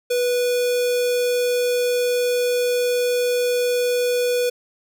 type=tone with notch filter; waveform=square; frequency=490.6 Hz; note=B4; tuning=12 cents flat; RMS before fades=-20 dBFS; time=0.1-4.5 s; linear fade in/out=10 ms; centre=1300 Hz; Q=1.7; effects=none